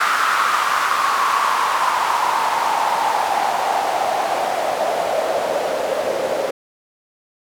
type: noise with band-pass filter sweep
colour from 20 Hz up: white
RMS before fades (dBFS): -19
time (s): 0-6.51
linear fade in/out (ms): 10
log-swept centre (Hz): 1300 to 530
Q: 5.2
effects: none